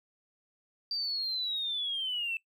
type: linear sweep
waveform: triangle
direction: down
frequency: 4699 to 2637 Hz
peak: -27 dBFS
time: 0.91-2.37 s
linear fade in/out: 2 ms
effects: noise-tail reverb RT60 0.1 s tail -23 dB re dry + tanh soft clip ceiling -29 dBFS